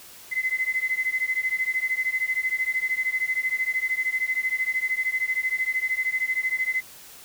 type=beating tone pair; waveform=sine; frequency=2036 / 2049 Hz; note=C7 / C7; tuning=-48 / -37 cents; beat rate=13 Hz; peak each=-26 dBFS; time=0.31-6.82 s; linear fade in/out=20 ms; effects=white hiss -46 dBFS RMS until 7.24 s